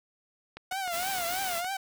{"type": "click train", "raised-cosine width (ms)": 0.3, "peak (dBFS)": -25, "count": 8, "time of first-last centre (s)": [0.57, 1.645], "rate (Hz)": 6.51}
{"type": "tone with vibrato", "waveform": "sawtooth", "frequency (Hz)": 728, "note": "F#5", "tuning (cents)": -28, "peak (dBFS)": -27, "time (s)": [0.71, 1.77], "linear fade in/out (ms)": 5, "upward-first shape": "triangle", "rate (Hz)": 3.2, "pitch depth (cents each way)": 150}
{"type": "noise", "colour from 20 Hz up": "white", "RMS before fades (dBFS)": -36, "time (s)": [0.9, 1.63], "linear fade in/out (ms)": 50}
{"effects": []}